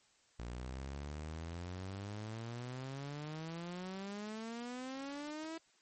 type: exponential sweep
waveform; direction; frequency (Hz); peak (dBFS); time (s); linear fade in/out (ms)
sawtooth; up; 57.9 to 329.6; -38; 0.39-5.58; 5
effects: white hiss -70 dBFS RMS until 5.81 s + MP3 32 kbps